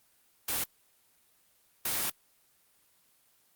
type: noise bursts at uneven times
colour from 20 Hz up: white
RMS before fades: -31 dBFS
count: 2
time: 0.48-0.64 / 1.85-2.1 s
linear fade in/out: 5 ms
effects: white hiss -67 dBFS RMS until 3.55 s + Opus 24 kbps